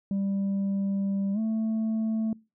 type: tone with pitch glide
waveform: sine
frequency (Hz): 196.9 to 221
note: G3 to A3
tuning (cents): +8 to +8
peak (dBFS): -22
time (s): 0.11-2.33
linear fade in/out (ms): 2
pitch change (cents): +200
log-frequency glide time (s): 1.33-1.39
effects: noise-tail reverb RT60 0.3 s tail -26 dB re dry + tanh soft clip ceiling -24 dBFS